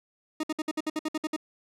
40% pulse tone bursts, 310.4 Hz, D#4, 4 cents flat, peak -26 dBFS, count 11, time 0.4-1.364 s, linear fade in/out 5 ms, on 34 ms, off 59 ms, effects low-pass 10000 Hz 12 dB/octave

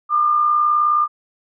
sine tone with amplitude modulation, 1203 Hz, D6, 41 cents sharp, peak -11 dBFS, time 0.09-1.08 s, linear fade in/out 50 ms, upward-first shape sine, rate 59.4 Hz, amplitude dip 45%, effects none

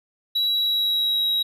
triangle tone with pitch glide, 3904 to 3841 Hz, B7 to B7, -21 to -49 cents, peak -18 dBFS, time 0.35-1.43 s, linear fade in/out 10 ms, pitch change -28 cents, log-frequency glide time 0.46-1.3 s, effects none

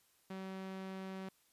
sawtooth tone with low-pass filter, 190.3 Hz, F#3, 49 cents sharp, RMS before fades -45 dBFS, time 0.3-1.29 s, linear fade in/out 5 ms, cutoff 4200 Hz, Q 0.62, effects white hiss -72 dBFS RMS until 1.52 s + resampled to 32000 Hz

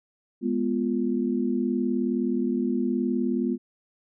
sine chord, F diminished, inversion first, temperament equal, 207.7 / 246.9 / 349.2 Hz, Ab3 / Cb4 / F4, 0 / 0 / 0 cents, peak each -28 / -25 / -29 dBFS, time 0.41-3.58 s, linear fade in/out 50 ms, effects none

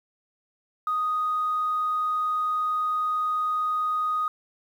sine tone, 1244.5 Hz, D#6, in tune, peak -22 dBFS, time 0.87-4.28 s, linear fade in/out 2 ms, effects tanh soft clip ceiling -18 dBFS + 9-bit

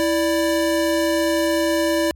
square tone pair together, 329.6 / 587.3 Hz, E4 / D5, 0 / 0 cents, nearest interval minor seventh, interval 1000 cents, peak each -20 / -21 dBFS, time 0-2.11 s, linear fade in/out 0 ms, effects added 70 Hz sine -41 dBFS peak until 2.15 s + MP3 64 kbps

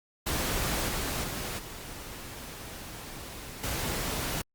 pink noise with level steps, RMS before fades -30 / -32 / -35 / -42 / -32 dBFS, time 0.26-4.42 s, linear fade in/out 10 ms, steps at 0.88 / 1.23 / 1.58 / 3.63 s, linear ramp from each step 10 ms, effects Opus 48 kbps

